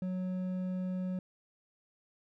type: tone with hard clipping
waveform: triangle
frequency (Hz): 184.1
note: F#3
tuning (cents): -8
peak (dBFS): -34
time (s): 0.02-1.19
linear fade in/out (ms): 2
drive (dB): 9
effects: none